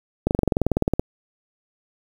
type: slowing click train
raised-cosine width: 2 ms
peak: -5 dBFS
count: 16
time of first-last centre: 0.27-0.995 s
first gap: 39 ms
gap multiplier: 1.03
effects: 7-bit

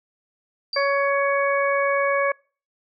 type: tone with exponential decay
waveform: sine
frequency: 4699 Hz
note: D8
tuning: in tune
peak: -24 dBFS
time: 0.73-1.1 s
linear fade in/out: 2 ms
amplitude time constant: 80 ms
type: harmonic tone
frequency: 559 Hz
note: C#5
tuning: 14 cents sharp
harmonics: 1 / 2 / 3 / 4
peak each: -21 / -24 / -26 / -27 dBFS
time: 0.76-2.32 s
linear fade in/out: 5 ms
effects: noise-tail reverb RT60 0.4 s tail -26 dB re dry

